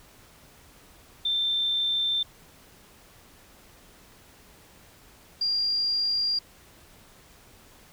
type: tone pair in turn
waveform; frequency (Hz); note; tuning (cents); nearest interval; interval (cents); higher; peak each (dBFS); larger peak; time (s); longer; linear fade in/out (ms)
sine; 3567 / 4783; A7 / D8; +23 / +31; perfect fourth; 508; second; -23; neither; 1.25-2.23 / 5.41-6.39; neither; 5
effects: pink hiss -54 dBFS RMS until 7.92 s